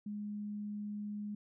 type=tone; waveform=sine; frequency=207.7 Hz; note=G#3; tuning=in tune; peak=-38 dBFS; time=0.06-1.35 s; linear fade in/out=5 ms; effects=none